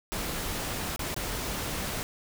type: noise with dropouts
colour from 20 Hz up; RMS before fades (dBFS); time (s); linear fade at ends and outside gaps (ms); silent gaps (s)
pink; -33; 0.12-2.03; 0; 0.961-0.993 / 1.144-1.164
effects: none